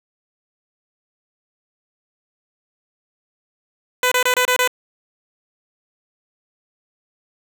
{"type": "tone bursts", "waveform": "10% pulse", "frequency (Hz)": 501, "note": "B4", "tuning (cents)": 25, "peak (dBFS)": -6, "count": 6, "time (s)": [4.03, 4.676], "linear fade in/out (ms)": 2, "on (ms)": 86, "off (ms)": 26, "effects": []}